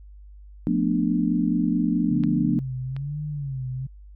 sine chord, B half-diminished seventh, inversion second, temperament just, 177.8 / 222.2 / 246.9 / 296.3 Hz, F3 / A3 / B3 / D4, +31 / +17 / 0 / +15 cents, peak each -25 dBFS, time 0.67-2.59 s, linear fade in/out 0 ms
sine tone with vibrato, 138.59 Hz, C#3, in tune, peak -27 dBFS, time 2.1-3.87 s, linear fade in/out 10 ms, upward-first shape sine, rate 1.1 Hz, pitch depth 140 cents each way
clicks, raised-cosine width 0.3 ms, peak -24 / -26 dBFS, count 2, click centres 2.237 / 2.965 s
effects added 50 Hz sine -42 dBFS peak until 4.15 s

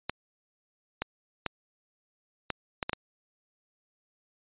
clicks, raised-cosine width 0.3 ms, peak -13 dBFS, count 7, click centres 0.096 / 1.02 / 1.463 / 2.503 / 2.828 / 2.895 / 2.932 s, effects resampled to 8000 Hz

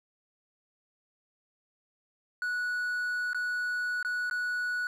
triangle tone with dropouts, 1470 Hz, F#6, 12 cents flat, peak -27 dBFS, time 2.42-4.87 s, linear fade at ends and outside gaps 1 ms, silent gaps 3.332-3.346 / 4.028-4.048 / 4.298-4.311 s, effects none

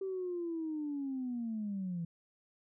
sine linear sweep, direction down, 388.7 to 164.81 Hz, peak -34 dBFS, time 0.01-2.05 s, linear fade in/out 5 ms, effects tanh soft clip ceiling -30 dBFS

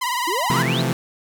sawtooth tone with vibrato, 987.8 Hz, B5, in tune, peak -17 dBFS, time 0.01-0.63 s, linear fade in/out 10 ms, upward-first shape triangle, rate 19 Hz, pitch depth 100 cents each way
sine exponential sweep, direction up, 311.1 to 4300 Hz, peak -24 dBFS, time 0.27-0.82 s, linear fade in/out 10 ms
sawtooth chord, F major seventh, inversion second, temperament equal, 130.81 / 164.81 / 174.61 / 220 Hz, C3 / E3 / F3 / A3, 0 / 0 / 0 / 0 cents, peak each -18 / -22 / -22 / -23 dBFS, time 0.5-0.93 s, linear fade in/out 0 ms
effects none

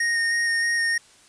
square tone with vibrato, 1853 Hz, A#6, 11 cents flat, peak -21 dBFS, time 0-0.98 s, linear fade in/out 5 ms, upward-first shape square, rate 3.2 Hz, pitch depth 10 cents each way, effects white hiss -53 dBFS RMS until 1.28 s + resampled to 22050 Hz

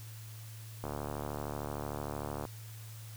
click train, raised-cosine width 1 ms, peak -24 dBFS, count 119, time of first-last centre 0.84-2.452 s, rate 73.2 Hz, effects added 110 Hz sine -45 dBFS peak until 3.16 s + white hiss -54 dBFS RMS until 3.16 s

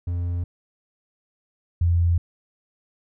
triangle / sine tone pair in turn, 87.31 / 85.66 Hz, F2 / F2, 0 / -33 cents, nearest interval unison, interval 33 cents, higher first, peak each -21 / -16 dBFS, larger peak second, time 0.07-0.44 / 1.81-2.18 s, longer neither, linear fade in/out 5 ms, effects none

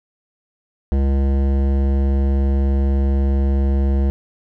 sine tone with hard clipping, 68.3 Hz, C#2, 25 cents flat, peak -16 dBFS, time 0.92-4.1 s, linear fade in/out 0 ms, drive 15 dB, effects none

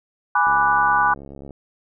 sine chord, G# half-diminished seventh, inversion none, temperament equal, 830.6 / 987.8 / 1174.7 / 1480 Hz, G#5 / B5 / D6 / F#6, 0 / 0 / 0 / 0 cents, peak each -20 dBFS, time 0.35-1.14 s, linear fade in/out 5 ms
click train, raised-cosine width 2 ms, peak -25 dBFS, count 73, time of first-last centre 0.47-1.507 s, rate 69.4 Hz
effects none

